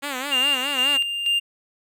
5% pulse tone with vibrato, 270 Hz, C#4, 45 cents flat, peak -15 dBFS, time 0.02-0.98 s, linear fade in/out 20 ms, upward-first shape sine, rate 4.8 Hz, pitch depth 130 cents each way
triangle tone with tremolo, 2800 Hz, F7, 4 cents sharp, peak -16 dBFS, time 0.31-1.4 s, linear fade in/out 20 ms, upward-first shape square, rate 2.1 Hz, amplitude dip 55%
effects none

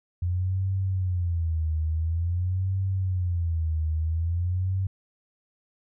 sine tone with vibrato, 86.8 Hz, F2, 10 cents flat, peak -23 dBFS, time 0.22-4.87 s, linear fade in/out 5 ms, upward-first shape sine, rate 0.48 Hz, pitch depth 170 cents each way, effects none

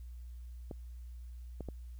clicks, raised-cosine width 2 ms, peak -28 dBFS, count 3, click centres 0.712 / 1.607 / 1.687 s, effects added 60 Hz sine -44 dBFS peak until 1.99 s + white hiss -72 dBFS RMS until 1.99 s

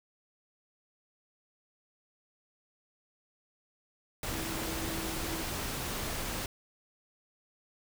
sine tone in noise, 325.7 Hz, E4, 21 cents flat, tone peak -40 dBFS, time 4.32-5.43 s, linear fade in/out 2 ms, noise pink, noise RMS -36 dBFS, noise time 4.23-6.46 s, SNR -7 dB, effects none

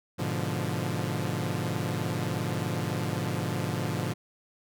sawtooth chord, G# diminished seventh, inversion none, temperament equal, 103.83 / 123.47 / 146.83 / 174.61 Hz, G#2 / B2 / D3 / F3, 0 / 0 / 0 / 0 cents, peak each -30 dBFS, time 0.18-4.14 s, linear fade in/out 20 ms, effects none

